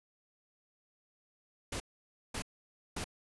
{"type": "noise bursts", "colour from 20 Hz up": "pink", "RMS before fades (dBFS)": -38, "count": 3, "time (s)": [1.72, 3.043], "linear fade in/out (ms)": 5, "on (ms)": 81, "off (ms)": 540, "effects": ["resampled to 24000 Hz"]}